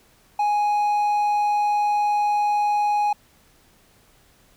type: tone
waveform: triangle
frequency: 830.6 Hz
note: G#5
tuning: in tune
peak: -16 dBFS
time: 0.39-3.13 s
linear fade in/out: 5 ms
effects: pink hiss -57 dBFS RMS until 4.56 s